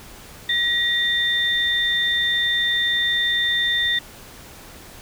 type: tone pair together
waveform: sine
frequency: 1902 / 3590 Hz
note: A#6 / A7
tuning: +34 / +34 cents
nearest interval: major seventh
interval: 1100 cents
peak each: -21 / -20 dBFS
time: 0.49-3.99 s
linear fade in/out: 5 ms
effects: pink hiss -42 dBFS RMS until 5.01 s